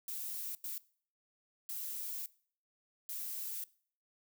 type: noise bursts at uneven times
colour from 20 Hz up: violet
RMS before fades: -41 dBFS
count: 4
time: 0.08-0.55 / 0.64-0.78 / 1.69-2.26 / 3.09-3.64 s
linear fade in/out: 2 ms
effects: noise-tail reverb RT60 0.5 s tail -21 dB re dry